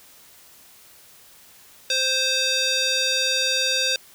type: tone with band-pass filter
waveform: square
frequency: 523.3 Hz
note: C5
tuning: in tune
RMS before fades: -22 dBFS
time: 1.9-3.96 s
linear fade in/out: 2 ms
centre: 4300 Hz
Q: 2.1
effects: white hiss -50 dBFS RMS until 4.14 s